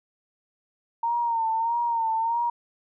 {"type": "tone with vibrato", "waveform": "sine", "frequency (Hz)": 920, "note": "A#5", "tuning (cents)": -23, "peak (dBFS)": -22, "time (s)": [1.03, 2.5], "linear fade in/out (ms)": 5, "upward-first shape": "sine", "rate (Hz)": 1.6, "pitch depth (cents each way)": 55, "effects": []}